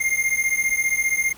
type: beating tone pair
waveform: square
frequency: 2110 / 2125 Hz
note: C7 / C7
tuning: +14 / +26 cents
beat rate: 15 Hz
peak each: -23 dBFS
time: 0-1.33 s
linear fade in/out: 10 ms
effects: pink hiss -46 dBFS RMS until 1.37 s